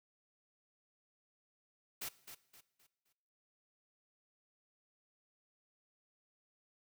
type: noise with echo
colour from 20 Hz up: white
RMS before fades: -42 dBFS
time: 2.01-2.09 s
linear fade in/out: 10 ms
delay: 260 ms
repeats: 4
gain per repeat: -9 dB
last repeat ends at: 3.13 s
effects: noise-tail reverb RT60 1.0 s tail -19 dB re dry